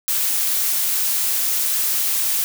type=noise; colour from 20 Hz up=blue; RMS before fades=-20 dBFS; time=0.08-2.44 s; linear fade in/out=0 ms; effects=none